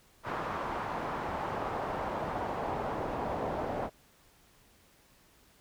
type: noise with band-pass filter sweep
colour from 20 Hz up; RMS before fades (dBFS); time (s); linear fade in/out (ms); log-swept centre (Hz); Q
brown; -35; 0.23-3.9; 50; 1100 to 680; 1.6
effects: pink hiss -63 dBFS RMS until 5.6 s